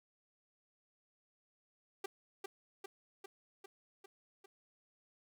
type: tone with echo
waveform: sawtooth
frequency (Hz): 392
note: G4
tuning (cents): 0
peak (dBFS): -34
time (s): 2.04-2.06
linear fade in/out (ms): 5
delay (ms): 400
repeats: 6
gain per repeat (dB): -3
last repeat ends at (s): 4.46
effects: none